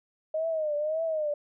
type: tone with vibrato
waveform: sine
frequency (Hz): 621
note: D#5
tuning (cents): -3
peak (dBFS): -26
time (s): 0.34-1.34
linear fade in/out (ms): 5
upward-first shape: triangle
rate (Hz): 1.8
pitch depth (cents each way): 110
effects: none